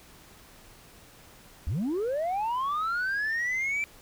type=linear sweep; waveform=sine; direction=up; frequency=59.4 to 2349 Hz; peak=-24 dBFS; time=1.67-3.84 s; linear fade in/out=0 ms; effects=tanh soft clip ceiling -25 dBFS + pink hiss -53 dBFS RMS until 4.01 s